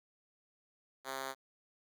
5% pulse tone with high-pass filter, 133.9 Hz, C3, 40 cents sharp, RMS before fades -41 dBFS, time 1.04-1.35 s, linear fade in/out 50 ms, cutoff 410 Hz, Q 0.68, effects 11-bit

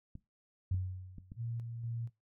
clicks, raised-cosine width 5 ms, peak -34 dBFS, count 4, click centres 0.154 / 0.744 / 1.183 / 1.319 s
sine tone with exponential decay, 92.5 Hz, F#2, in tune, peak -29 dBFS, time 0.71-1.5 s, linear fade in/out 5 ms, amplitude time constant 170 ms
sine tone with tremolo, 116.54 Hz, A#2, in tune, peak -36 dBFS, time 1.36-2.1 s, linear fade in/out 50 ms, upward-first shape square, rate 2.1 Hz, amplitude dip 40%
effects noise-tail reverb RT60 0.2 s tail -18 dB re dry

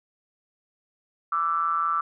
triangle ring-modulated tone, 82.41 Hz, E2, in tune, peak -17 dBFS, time 1.32-2.01 s, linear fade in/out 5 ms, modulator 1250 Hz, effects none

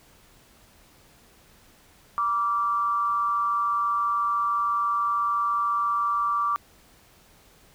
sine tone with amplitude modulation, 1165 Hz, D6, 14 cents flat, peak -19 dBFS, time 2.18-6.56 s, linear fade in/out 0 ms, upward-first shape sine, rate 206 Hz, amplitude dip 55%, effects pink hiss -56 dBFS RMS until 7.74 s

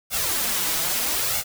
white noise with flanger, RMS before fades -24 dBFS, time 0.1-1.44 s, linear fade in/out 50 ms, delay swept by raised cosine 1.4 to 6.2 ms, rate 0.78 Hz, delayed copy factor +0.7, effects none

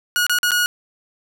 sawtooth tone with dropouts, 1450 Hz, F#6, 35 cents flat, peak -12 dBFS, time 0.16-0.66 s, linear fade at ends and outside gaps 0 ms, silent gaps 0.266-0.296 / 0.387-0.431 / 0.508-0.517 s, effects none

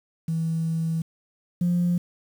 sine tone pair in turn, 163 / 175.39 Hz, E3 / F3, -19 / +8 cents, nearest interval minor second, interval 127 cents, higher second, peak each -22 / -18 dBFS, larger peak second, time 0.28-1.02 / 1.61-1.98 s, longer first, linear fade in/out 5 ms, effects tanh soft clip ceiling -16 dBFS + 8-bit

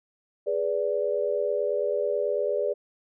sine chord, G# diminished, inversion none, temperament equal with one note detuned, 415.3 / 493.9 / 582.9 Hz, G#4 / B4 / D5, 0 / 0 / -13 cents, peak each -28 / -29 / -27 dBFS, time 0.46-2.74 s, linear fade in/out 20 ms, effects none

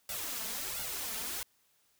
white noise with flanger, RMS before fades -38 dBFS, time 0.09-1.43 s, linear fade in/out 2 ms, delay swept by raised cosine 1.4 to 4.6 ms, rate 1.4 Hz, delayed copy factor +0.8, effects white hiss -71 dBFS RMS until 1.99 s

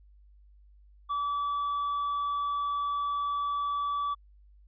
triangle tone, 1151 Hz, D6, 35 cents flat, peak -26 dBFS, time 1.09-4.15 s, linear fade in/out 20 ms, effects added 50 Hz sine -54 dBFS peak until 4.67 s + resampled to 11025 Hz

